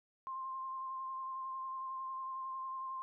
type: tone with vibrato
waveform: sine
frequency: 1054 Hz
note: C6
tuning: 12 cents sharp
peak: -39 dBFS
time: 0.27-3.02 s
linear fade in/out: 0 ms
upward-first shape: sine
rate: 11 Hz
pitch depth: 18 cents each way
effects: none